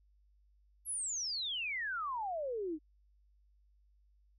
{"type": "exponential sweep", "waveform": "sine", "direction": "down", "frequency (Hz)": [11570, 293.7], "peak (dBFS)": -35, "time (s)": [0.85, 2.79], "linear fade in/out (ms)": 50, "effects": ["added 50 Hz sine -65 dBFS peak until 4.38 s"]}